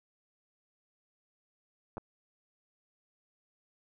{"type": "clicks", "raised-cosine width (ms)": 1, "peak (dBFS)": -26, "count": 2, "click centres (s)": [1.971, 1.98], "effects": []}